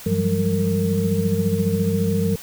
sine tone cluster, 98.1 / 170.2 / 185.1 / 199.3 / 456.8 Hz, G2 / F3 / F#3 / G3 / A#4, +2 / -44 / +1 / +29 / -35 cents, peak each -24 dBFS, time 0.06-2.36 s, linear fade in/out 5 ms, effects white hiss -39 dBFS RMS until 2.42 s

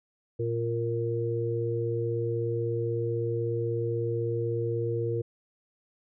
harmonic tone, 116.2 Hz, A#2, 5 cents flat, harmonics 1 / 3 / 4, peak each -30 / -33 / -30 dBFS, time 0.39-5.22 s, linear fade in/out 10 ms, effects none

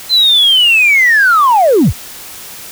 sine linear sweep, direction down, 4107 to 36.95 Hz, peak -4 dBFS, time 0.09-1.93 s, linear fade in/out 50 ms, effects tanh soft clip ceiling -2 dBFS + white hiss -30 dBFS RMS until 2.71 s

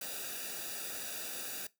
white noise with comb filter, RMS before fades -41 dBFS, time 0.01-1.67 s, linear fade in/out 5 ms, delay 0.94 ms, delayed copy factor -0.8, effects noise-tail reverb RT60 0.2 s tail -20 dB re dry

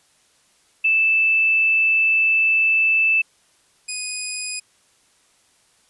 sine / 5% pulse tone pair in turn, 2637 / 2488 Hz, E7 / D#7, 0 / -1 cents, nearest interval minor second, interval 101 cents, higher first, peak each -14 dBFS, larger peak neither, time 0.84-3.22 / 3.88-4.6 s, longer first, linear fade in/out 10 ms, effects white hiss -59 dBFS RMS until 5.89 s + resampled to 24000 Hz

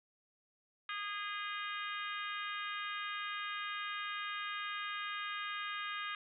harmonic tone with a mistuned harmonic, 410.6 Hz, G#4, 20 cents flat, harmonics 3 / 4 / 5 / 6 / 7 / 8 / 9, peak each -42 / -44 / -46 / -48 / -49 / -50 / -51 dBFS, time 0.89-6.15 s, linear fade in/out 2 ms, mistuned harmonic 8, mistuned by -44 cents, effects none

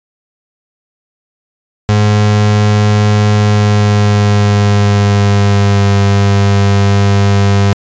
35% pulse tone with pitch glide, 104.7 to 99.86 Hz, G#2 to G2, +15 to +33 cents, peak -5 dBFS, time 1.89-7.73 s, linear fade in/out 0 ms, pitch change -82 cents, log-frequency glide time 3.36-5.99 s, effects resampled to 16000 Hz

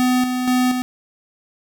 square tone with tremolo, 251.8 Hz, B3, 34 cents sharp, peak -15 dBFS, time 0-0.82 s, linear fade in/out 0 ms, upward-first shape square, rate 2.1 Hz, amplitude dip 45%, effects none

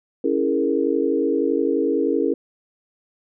sine chord, A# half-diminished seventh, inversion first, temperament equal, 277.2 / 329.6 / 415.3 / 466.2 Hz, C#4 / E4 / G#4 / A#4, 0 / 0 / 0 / 0 cents, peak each -23 dBFS, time 0.24-2.34 s, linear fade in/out 5 ms, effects none

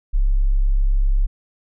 sine tone, 33.92 Hz, C#1, 37 cents flat, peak -13 dBFS, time 0.13-1.27 s, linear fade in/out 20 ms, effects none

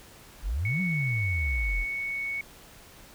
sine exponential two-way sweep, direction up then down, 39.21 to 191 to 39.53 Hz, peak -26 dBFS, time 0.42-1.86 s, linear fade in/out 50 ms, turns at 0.81 s
sine tone, 2219 Hz, C#7, 1 cent sharp, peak -29 dBFS, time 0.65-2.41 s, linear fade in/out 2 ms
effects pink hiss -51 dBFS RMS until 3.14 s

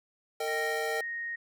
square chord, Eb major, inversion second, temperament equal with one note detuned, 455.3 / 622.3 / 784 Hz, Bb4 / Eb5 / G5, -41 / 0 / 0 cents, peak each -34 / -37 / -37 dBFS, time 0.4-1.01 s, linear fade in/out 5 ms
sine tone, 1864.7 Hz, A#6, in tune, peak -33 dBFS, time 0.47-1.36 s, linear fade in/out 10 ms
effects none

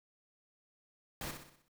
pink noise with echo, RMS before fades -41 dBFS, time 1.21-1.31 s, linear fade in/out 2 ms, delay 62 ms, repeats 6, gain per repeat -6 dB, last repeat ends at 1.682 s, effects none

